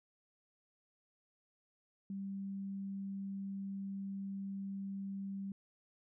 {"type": "tone", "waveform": "sine", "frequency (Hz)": 196, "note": "G3", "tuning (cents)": 0, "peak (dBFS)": -39, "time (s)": [2.1, 5.52], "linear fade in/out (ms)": 2, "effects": []}